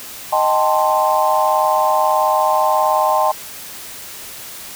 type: chord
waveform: sine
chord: A half-diminished seventh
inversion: second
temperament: equal with one note detuned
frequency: 622.3 / 784 / 882.5 / 1046.5 Hz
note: Eb5 / G5 / A5 / C6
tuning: 0 / 0 / +5 / 0 cents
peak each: -18 dBFS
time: 0.32-3.32 s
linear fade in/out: 10 ms
effects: white hiss -33 dBFS RMS until 4.75 s